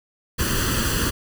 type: noise with comb filter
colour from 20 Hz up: pink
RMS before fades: -22 dBFS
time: 0.38-1.11 s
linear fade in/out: 20 ms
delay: 0.66 ms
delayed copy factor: +0.75
effects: none